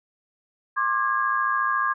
sine tone cluster, 1067 / 1181 / 1641 Hz, C6 / D6 / G#6, +34 / +9 / -21 cents, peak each -25 dBFS, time 0.76-1.94 s, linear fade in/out 20 ms, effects none

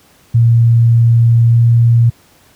sine tone with pitch glide, 116.54 to 117.28 Hz, A#2 to A#2, 0 to +11 cents, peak -5 dBFS, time 0.34-2.1 s, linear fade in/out 10 ms, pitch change +11 cents, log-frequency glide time 1.48-1.57 s, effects pink hiss -48 dBFS RMS until 2.55 s + high-pass 60 Hz 12 dB/octave

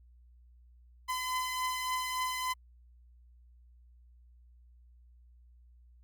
sawtooth beating tone pair, 1017 / 1020.5 Hz, C6 / C6, -50 / -44 cents, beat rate 3.5 Hz, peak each -29 / -36 dBFS, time 1.08-2.54 s, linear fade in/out 20 ms, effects added 60 Hz sine -56 dBFS peak until 6.03 s + Opus 48 kbps

